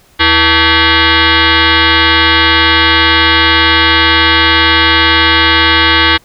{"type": "tone with frequency modulation", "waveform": "sine", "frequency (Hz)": 891, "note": "A5", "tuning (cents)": 22, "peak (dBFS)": -5, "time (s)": [0.19, 6.18], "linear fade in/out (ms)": 20, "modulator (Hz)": 406, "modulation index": 7.5, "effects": ["pink hiss -47 dBFS RMS until 6.24 s"]}